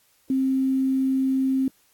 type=tone with quantisation; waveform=sine; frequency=264.9 Hz; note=C4; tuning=22 cents sharp; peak=-19 dBFS; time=0.3-1.68 s; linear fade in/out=2 ms; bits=8; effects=white hiss -62 dBFS RMS until 1.93 s + AAC 64 kbps